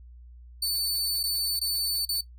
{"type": "tone with dropouts", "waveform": "sawtooth", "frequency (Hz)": 4505, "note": "C#8", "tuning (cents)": 27, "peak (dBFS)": -22, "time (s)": [0.62, 2.21], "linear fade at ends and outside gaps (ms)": 5, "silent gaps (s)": [[1.232, 1.236], [1.594, 1.613], [2.053, 2.09]], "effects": ["noise-tail reverb RT60 0.1 s tail -18 dB re dry", "added 60 Hz sine -45 dBFS peak until 2.38 s"]}